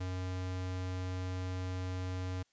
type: tone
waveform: square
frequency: 92.1 Hz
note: F#2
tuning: 7 cents flat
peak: -36 dBFS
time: 0-2.43 s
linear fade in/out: 10 ms
effects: white hiss -75 dBFS RMS until 2.52 s + resampled to 16000 Hz